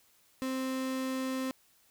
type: tone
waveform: 35% pulse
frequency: 261.6 Hz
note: C4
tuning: in tune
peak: -30 dBFS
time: 0.42-1.51 s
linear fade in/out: 0 ms
effects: white hiss -66 dBFS RMS until 1.9 s